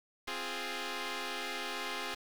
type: chord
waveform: 5% pulse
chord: F minor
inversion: second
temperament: equal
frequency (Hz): 261.6 / 349.2 / 415.3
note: C4 / F4 / Ab4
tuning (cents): 0 / 0 / 0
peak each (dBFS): -32 / -31 / -29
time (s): 0.27-2.15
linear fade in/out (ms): 10
effects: low-pass 9000 Hz 12 dB/octave + 8-bit